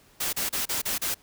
white noise bursts, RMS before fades -28 dBFS, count 6, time 0.2-1.145 s, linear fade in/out 10 ms, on 130 ms, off 33 ms, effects pink hiss -58 dBFS RMS until 1.22 s

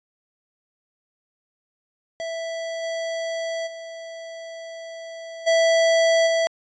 square tone with level steps, 659.3 Hz, E5, in tune, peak -28 / -26 / -35 / -16 / -19 dBFS, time 2.2-6.47 s, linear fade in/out 0 ms, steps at 2.82 / 3.66 / 5.46 / 6.26 s, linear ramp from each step 20 ms, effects resampled to 16000 Hz

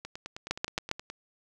two click trains, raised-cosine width 0.2 ms, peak -22 / -11 dBFS, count 11 / 4, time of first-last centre 0.05-1.1 / 0.51-0.914 s, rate 9.52 / 7.43 Hz, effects none

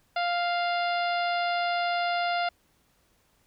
harmonic tone, 698.5 Hz, F5, in tune, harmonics 1 / 2 / 3 / 4 / 5 / 6 / 7, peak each -26 / -32 / -36 / -38 / -40 / -42 / -43 dBFS, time 0.16-2.49 s, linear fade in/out 5 ms, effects pink hiss -67 dBFS RMS until 3.46 s

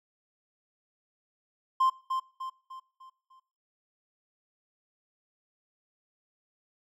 triangle tone with echo, 1048 Hz, C6, 2 cents sharp, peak -18 dBFS, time 1.8-1.9 s, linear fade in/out 10 ms, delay 300 ms, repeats 5, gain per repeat -7 dB, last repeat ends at 3.4 s, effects noise-tail reverb RT60 0.7 s tail -25 dB re dry + tanh soft clip ceiling -15 dBFS

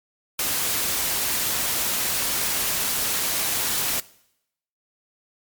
white noise, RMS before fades -24 dBFS, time 0.39-4 s, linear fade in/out 2 ms, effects noise-tail reverb RT60 0.8 s tail -21 dB re dry + MP3 96 kbps

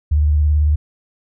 sine tone with vibrato, 74.9 Hz, D2, 35 cents sharp, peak -11 dBFS, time 0.11-0.76 s, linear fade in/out 10 ms, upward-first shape square, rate 18 Hz, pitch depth 40 cents each way, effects none

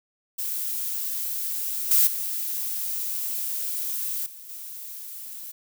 violet noise with level steps, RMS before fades -29 / -18 / -29 / -43 / -38 dBFS, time 0.38-5.52 s, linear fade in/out 10 ms, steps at 1.91 / 2.07 / 4.26 / 4.49 s, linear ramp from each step 2 ms, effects none

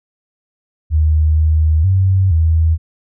sine tone with pitch steps, 77.6 / 78.3 / 95 / 80.8 Hz, D#2 / D#2 / F#2 / E2, -4 / +11 / +46 / -34 cents, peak -9 dBFS, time 0.9-2.78 s, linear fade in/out 50 ms, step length 470 ms, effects none

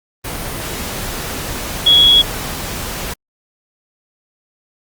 sine tone in noise, 3344 Hz, G#7, 11 cents sharp, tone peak -6 dBFS, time 1.86-2.22 s, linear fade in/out 10 ms, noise pink, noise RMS -24 dBFS, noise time 0.24-3.14 s, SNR +15 dB, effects Opus 32 kbps

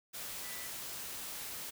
sine tone in noise, 1975.5 Hz, B6, in tune, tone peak -50 dBFS, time 0.43-0.68 s, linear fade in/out 20 ms, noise white, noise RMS -43 dBFS, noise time 0.13-1.71 s, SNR -10 dB, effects none

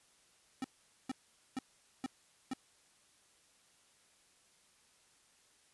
square tone bursts, 261.5 Hz, C4, 1 cent flat, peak -36 dBFS, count 5, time 0.62-2.535 s, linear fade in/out 2 ms, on 23 ms, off 450 ms, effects white hiss -68 dBFS RMS until 5.73 s + resampled to 24000 Hz

